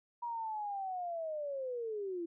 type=linear sweep; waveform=sine; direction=down; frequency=961 to 329.6 Hz; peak=-36 dBFS; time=0.22-2.26 s; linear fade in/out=10 ms; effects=none